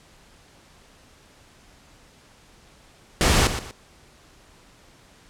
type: noise with echo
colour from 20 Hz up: pink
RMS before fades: -18 dBFS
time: 3.21-3.47 s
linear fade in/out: 0 ms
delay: 120 ms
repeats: 2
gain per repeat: -10 dB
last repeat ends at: 3.71 s
effects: pink hiss -53 dBFS RMS until 5.29 s + low-pass 9000 Hz 12 dB/octave